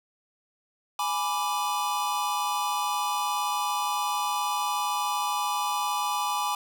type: chord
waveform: square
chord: G# diminished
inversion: none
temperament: equal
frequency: 830.6 / 987.8 / 1174.7 Hz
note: G#5 / B5 / D6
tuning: 0 / 0 / 0 cents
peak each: -31 dBFS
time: 0.99-6.55 s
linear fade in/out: 2 ms
effects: none